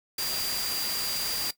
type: tone in noise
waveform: sine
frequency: 4761 Hz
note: D8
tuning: 23 cents sharp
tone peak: -32 dBFS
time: 0.18-1.51 s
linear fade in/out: 5 ms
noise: white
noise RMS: -32 dBFS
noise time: 0.18-1.51 s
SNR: -3 dB
effects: noise-tail reverb RT60 0.1 s tail -17 dB re dry